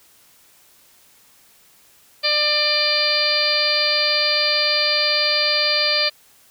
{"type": "harmonic tone with a mistuned harmonic", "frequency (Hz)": 597, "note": "D5", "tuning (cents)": 28, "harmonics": [1, 2, 3, 4, 5, 6, 7, 8], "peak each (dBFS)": [-25, -30, -27, -24, -28, -27, -23, -20], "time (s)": [2.23, 6.1], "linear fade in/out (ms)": 20, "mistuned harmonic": 8, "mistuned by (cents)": -18, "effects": ["white hiss -53 dBFS RMS until 6.5 s"]}